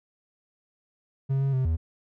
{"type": "tone with pitch steps", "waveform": "triangle", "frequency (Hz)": [135.5, 136.8, 130.4, 80.8], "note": ["C#3", "C#3", "C3", "E2"], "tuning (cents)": [-39, -23, -5, -34], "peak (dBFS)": -20, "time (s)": [1.29, 1.77], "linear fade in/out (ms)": 20, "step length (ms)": 120, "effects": []}